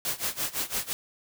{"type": "noise with tremolo", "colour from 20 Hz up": "white", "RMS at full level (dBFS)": -28, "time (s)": [0.05, 0.93], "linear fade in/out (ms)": 0, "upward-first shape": "sine", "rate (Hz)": 5.9, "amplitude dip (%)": 90, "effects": []}